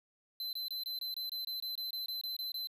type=tone bursts; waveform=square; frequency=4056 Hz; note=B7; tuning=45 cents sharp; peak=-37 dBFS; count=15; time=0.4-2.672 s; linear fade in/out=2 ms; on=130 ms; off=23 ms; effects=none